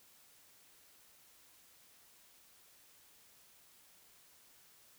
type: silence
effects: white hiss -64 dBFS RMS until 4.98 s